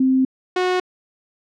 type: tone pair in turn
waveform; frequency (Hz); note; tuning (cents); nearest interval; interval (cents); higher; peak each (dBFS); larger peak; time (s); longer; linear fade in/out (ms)
sine / sawtooth; 261.6 / 365.5; C4 / F#4; 0 / -21; tritone; 579; second; -13; neither; 0-0.25 / 0.56-0.8; first; 5
effects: low-pass 4000 Hz 12 dB/octave